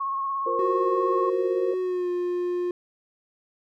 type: tone with vibrato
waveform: sine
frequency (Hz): 1091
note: C#6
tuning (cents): -28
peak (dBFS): -25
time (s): 0-1.3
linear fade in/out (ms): 10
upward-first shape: sine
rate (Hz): 17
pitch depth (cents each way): 25
type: chord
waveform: sine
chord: F suspended fourth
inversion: none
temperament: equal with one note detuned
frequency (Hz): 352.9 / 466.2 / 523.3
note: F4 / Bb4 / C5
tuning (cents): +18 / 0 / 0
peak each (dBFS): -33 / -28 / -29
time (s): 0.46-1.74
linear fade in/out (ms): 5
type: tone with pitch glide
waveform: triangle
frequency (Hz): 370 to 355.1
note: F#4 to F4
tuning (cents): 0 to +29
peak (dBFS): -22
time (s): 0.59-2.71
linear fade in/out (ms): 2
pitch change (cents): -71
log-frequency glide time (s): 1.79-2.1
effects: none